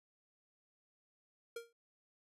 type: tone with exponential decay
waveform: square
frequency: 466.2 Hz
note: A#4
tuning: in tune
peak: -40 dBFS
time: 1.56-1.73 s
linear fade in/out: 5 ms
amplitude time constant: 35 ms
effects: resampled to 32000 Hz